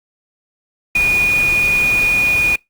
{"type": "tone in noise", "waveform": "sine", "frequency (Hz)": 2455, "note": "D#7", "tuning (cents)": -24, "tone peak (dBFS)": -11, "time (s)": [0.95, 2.56], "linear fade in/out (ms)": 5, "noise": "pink", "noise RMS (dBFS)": -26, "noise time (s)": [0.95, 2.56], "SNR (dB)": 12, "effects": ["noise-tail reverb RT60 0.2 s tail -25 dB re dry", "Opus 48 kbps"]}